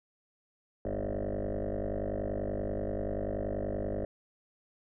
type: tone with frequency modulation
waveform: sine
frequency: 311.1 Hz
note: D#4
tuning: in tune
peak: -29 dBFS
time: 0.85-4.05 s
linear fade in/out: 2 ms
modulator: 50.4 Hz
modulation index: 6.5
effects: tanh soft clip ceiling -29 dBFS